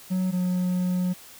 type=tone pair in turn; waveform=triangle; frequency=185 / 181.19 Hz; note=F#3 / F#3; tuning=0 / -36 cents; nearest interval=unison; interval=36 cents; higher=first; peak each=-20 dBFS; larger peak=neither; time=0.1-0.32 / 0.32-1.14 s; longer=second; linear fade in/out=20 ms; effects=white hiss -47 dBFS RMS until 1.39 s